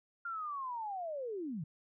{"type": "linear sweep", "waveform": "sine", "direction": "down", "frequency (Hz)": [1407, 138.59], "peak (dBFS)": -37, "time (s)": [0.25, 1.64], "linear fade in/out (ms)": 5, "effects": []}